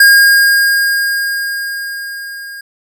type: tone with level ramp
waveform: square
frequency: 1622 Hz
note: G#6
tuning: 41 cents flat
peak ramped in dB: -3 to -27 dBFS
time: 0-2.61 s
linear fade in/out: 5 ms
effects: none